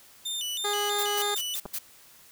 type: tone with vibrato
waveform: sawtooth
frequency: 3271 Hz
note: G#7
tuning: 27 cents flat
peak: -27 dBFS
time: 0.25-1.56 s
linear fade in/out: 10 ms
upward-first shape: square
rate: 3.1 Hz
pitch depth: 170 cents each way
type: tone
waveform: 15% pulse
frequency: 411.4 Hz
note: G#4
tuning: 16 cents flat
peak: -21 dBFS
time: 0.64-1.35 s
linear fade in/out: 10 ms
type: noise bursts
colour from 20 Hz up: blue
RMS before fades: -32 dBFS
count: 5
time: 0.98-1.79 s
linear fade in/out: 10 ms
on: 58 ms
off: 130 ms
type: clicks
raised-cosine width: 1 ms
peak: -24 dBFS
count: 2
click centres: 1.655 / 1.66 s
effects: white hiss -54 dBFS RMS until 2.31 s